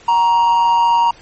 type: tone with amplitude modulation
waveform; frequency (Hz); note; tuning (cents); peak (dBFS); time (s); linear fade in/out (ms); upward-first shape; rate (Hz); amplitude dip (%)
triangle; 939; A#5; +12; -6; 0.08-1.11; 5; sine; 178; 45
effects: pink hiss -43 dBFS RMS until 1.21 s + MP3 32 kbps